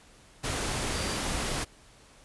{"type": "tone in noise", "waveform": "sine", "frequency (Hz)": 4699, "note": "D8", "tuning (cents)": 0, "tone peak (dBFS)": -41, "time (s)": [0.94, 1.17], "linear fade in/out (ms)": 20, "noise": "pink", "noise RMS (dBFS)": -31, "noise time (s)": [0.43, 1.65], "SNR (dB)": -13, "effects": ["pink hiss -56 dBFS RMS until 2.24 s", "resampled to 24000 Hz"]}